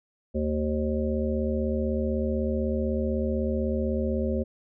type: harmonic tone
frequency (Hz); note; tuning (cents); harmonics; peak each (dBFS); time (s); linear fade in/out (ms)
76; D#2; -40; 1 / 3 / 5 / 7 / 8; -29 / -28 / -32 / -31 / -38; 0.34-4.44; 20
effects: none